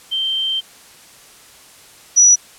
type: tone pair in turn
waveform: sine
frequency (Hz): 3132 / 5873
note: G7 / F#8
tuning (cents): -2 / -14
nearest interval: major seventh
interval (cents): 1088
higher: second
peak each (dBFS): -17 / -6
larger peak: second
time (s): 0.11-0.61 / 2.16-2.36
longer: first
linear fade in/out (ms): 20
effects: white hiss -44 dBFS RMS until 2.58 s + low-pass 11000 Hz 12 dB/octave